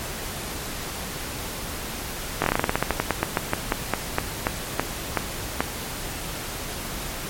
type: slowing click train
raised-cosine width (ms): 0.5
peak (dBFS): -4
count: 24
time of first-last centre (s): 2.42-5.606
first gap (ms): 20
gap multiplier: 1.15
effects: pink hiss -32 dBFS RMS until 7.29 s + MP3 64 kbps